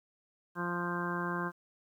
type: harmonic tone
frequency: 174.61 Hz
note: F3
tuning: in tune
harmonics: 1 / 2 / 3 / 4 / 5 / 6 / 7 / 8 / 9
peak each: -37 / -39 / -46 / -47 / -46 / -38 / -44 / -45 / -39 dBFS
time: 0.55-1.52 s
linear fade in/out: 50 ms
effects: 11-bit